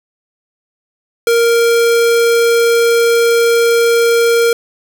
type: tone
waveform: square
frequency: 466.2 Hz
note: A#4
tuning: in tune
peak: -9 dBFS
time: 1.27-4.53 s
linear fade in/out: 2 ms
effects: none